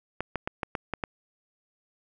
clicks, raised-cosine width 0.5 ms, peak -14 dBFS, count 7, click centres 0.206 / 0.357 / 0.475 / 0.632 / 0.752 / 0.937 / 1.038 s, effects none

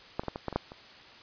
clicks, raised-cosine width 1 ms, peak -15 / -29 / -17 / -21 / -17 / -23 / -12 / -29 dBFS, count 8, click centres 0.195 / 0.235 / 0.283 / 0.359 / 0.483 / 0.527 / 0.56 / 0.719 s, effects white hiss -51 dBFS RMS until 1.22 s + resampled to 11025 Hz

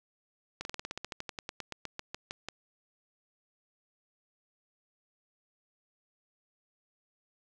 slowing click train, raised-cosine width 0.2 ms, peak -20 dBFS, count 21, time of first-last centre 0.61-2.486 s, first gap 41 ms, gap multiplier 1.08, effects none

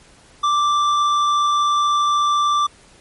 triangle tone with hard clipping, 1174.7 Hz, D6, in tune, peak -16 dBFS, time 0.43-2.67 s, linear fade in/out 10 ms, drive 12 dB, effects pink hiss -49 dBFS RMS until 3 s + MP3 48 kbps

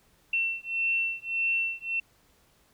sine beating tone pair, 2700 / 2701.7 Hz, E7 / E7, +41 / +42 cents, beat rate 1.7 Hz, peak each -29 dBFS, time 0.33-2 s, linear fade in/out 5 ms, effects pink hiss -64 dBFS RMS until 2.73 s

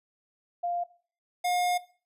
sine / square tone pair in turn, 698.5 / 714.8 Hz, F5 / F5, 0 / +40 cents, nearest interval unison, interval 40 cents, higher second, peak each -27 / -26 dBFS, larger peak second, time 0.63-0.84 / 1.44-1.78 s, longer second, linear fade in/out 10 ms, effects noise-tail reverb RT60 0.4 s tail -17 dB re dry + resampled to 32000 Hz

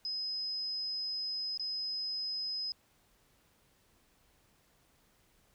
sine tone with dropouts, 5060 Hz, D#8, 28 cents sharp, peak -34 dBFS, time 0.05-2.72 s, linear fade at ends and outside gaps 1 ms, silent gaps 1.575-1.596 s, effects pink hiss -69 dBFS RMS until 5.54 s

